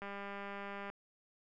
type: click train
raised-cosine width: 0.5 ms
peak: -30 dBFS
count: 177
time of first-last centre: 0.02-0.9 s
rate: 200 Hz
effects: none